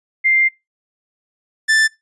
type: tone pair in turn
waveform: sine / 45% pulse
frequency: 2098 / 1764.2 Hz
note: C7 / A6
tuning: +4 / +4 cents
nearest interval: minor third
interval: 300 cents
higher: first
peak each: -11 dBFS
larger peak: neither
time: 0.24-0.49 / 1.68-1.88 s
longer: first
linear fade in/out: 20 ms
effects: noise-tail reverb RT60 0.2 s tail -22 dB re dry + resampled to 22050 Hz